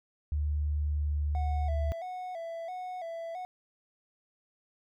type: tone with pitch glide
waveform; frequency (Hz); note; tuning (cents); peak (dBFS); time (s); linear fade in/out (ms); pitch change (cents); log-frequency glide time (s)
sine; 74.2 to 73.73; D2 to D2; +18 to +7; -27; 0.32-1.92; 0; -11; 0.89-1.15
type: tone with vibrato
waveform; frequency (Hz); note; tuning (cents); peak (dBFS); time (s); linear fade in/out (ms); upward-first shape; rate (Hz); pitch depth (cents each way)
triangle; 698.5; F5; 0; -34; 1.35-3.45; 0; square; 1.5; 85
effects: none